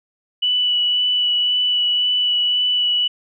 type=tone with vibrato; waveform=sine; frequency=2960 Hz; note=F#7; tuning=in tune; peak=-15 dBFS; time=0.42-3.08 s; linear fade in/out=10 ms; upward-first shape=sine; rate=1.9 Hz; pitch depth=11 cents each way; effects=none